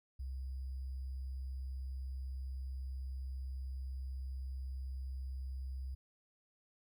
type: tone with sample-and-hold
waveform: sine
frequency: 65.41 Hz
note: C2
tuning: in tune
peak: -39 dBFS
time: 0.19-5.95 s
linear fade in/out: 10 ms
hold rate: 4900 Hz
effects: none